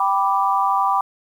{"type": "chord", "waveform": "sine", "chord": "G major", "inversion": "none", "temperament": "equal", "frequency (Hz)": [784, 987.8, 1174.7], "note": ["G5", "B5", "D6"], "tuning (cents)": [0, 0, 0], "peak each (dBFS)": -20, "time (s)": [0, 1.01], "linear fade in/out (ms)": 2, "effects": ["8-bit"]}